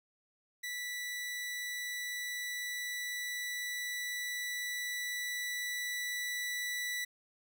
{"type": "tone with level ramp", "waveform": "sawtooth", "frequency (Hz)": 1966, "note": "B6", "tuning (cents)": -8, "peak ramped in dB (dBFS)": [-34, -31], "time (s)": [0.63, 7.05], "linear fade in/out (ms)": 10, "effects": []}